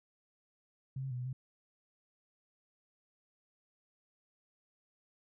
sine tone with pitch steps, 132.7 / 134.2 / 124.1 / 124.8 / 130 Hz, C3 / C3 / B2 / B2 / C3, +25 / +44 / +9 / +19 / -11 cents, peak -36 dBFS, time 0.96-1.33 s, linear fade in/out 5 ms, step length 74 ms, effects none

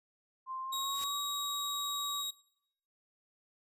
sine tone with pitch glide, 1046.5 to 1147.8 Hz, C6 to D6, 0 to -40 cents, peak -37 dBFS, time 0.46-2.25 s, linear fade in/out 50 ms, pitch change +160 cents, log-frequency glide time 0.62-1.16 s
sawtooth tone, 3798 Hz, A#7, 32 cents sharp, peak -32 dBFS, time 0.72-2.31 s, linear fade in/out 10 ms
white noise with exponential growth, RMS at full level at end -42 dBFS, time 0.8-1.04 s, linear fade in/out 1 ms, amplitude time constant 51 ms
effects noise-tail reverb RT60 0.7 s tail -19 dB re dry + resampled to 32000 Hz

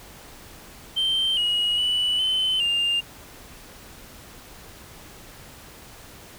sine tone with pitch steps, 3128 / 2898 / 2962 / 3053 / 2803 Hz, G7 / F#7 / F#7 / G7 / F7, -4 / -37 / +1 / -46 / +6 cents, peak -18 dBFS, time 0.96-3.01 s, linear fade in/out 20 ms, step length 410 ms, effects tanh soft clip ceiling -18 dBFS + pink hiss -45 dBFS RMS until 6.38 s

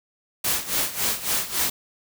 white noise with tremolo, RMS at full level -22 dBFS, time 0.44-1.7 s, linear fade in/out 5 ms, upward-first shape sine, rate 3.6 Hz, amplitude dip 80%, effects none

